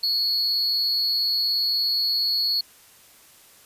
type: tone with amplitude modulation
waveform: triangle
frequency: 4372 Hz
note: C#8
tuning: 25 cents flat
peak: -16 dBFS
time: 0.03-2.61 s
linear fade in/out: 5 ms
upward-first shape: sine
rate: 217 Hz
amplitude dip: 70%
effects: white hiss -52 dBFS RMS until 3.65 s + resampled to 32000 Hz